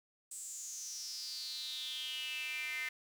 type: tone with high-pass filter sweep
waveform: square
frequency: 139 Hz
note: C#3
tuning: 5 cents sharp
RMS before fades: -42 dBFS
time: 0.31-2.89 s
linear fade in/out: 5 ms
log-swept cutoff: 8100 to 2000 Hz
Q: 7.7
effects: none